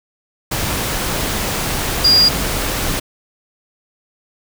sine tone in noise, 4825 Hz, D8, 46 cents sharp, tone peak -8 dBFS, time 2.04-2.29 s, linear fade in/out 10 ms, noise pink, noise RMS -20 dBFS, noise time 0.51-3 s, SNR +9 dB, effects none

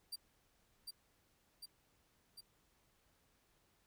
sawtooth tone with echo, 4699 Hz, D8, in tune, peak -39 dBFS, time 0.12-0.16 s, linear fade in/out 10 ms, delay 750 ms, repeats 3, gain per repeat -3 dB, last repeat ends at 2.41 s, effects pink hiss -75 dBFS RMS until 3.86 s

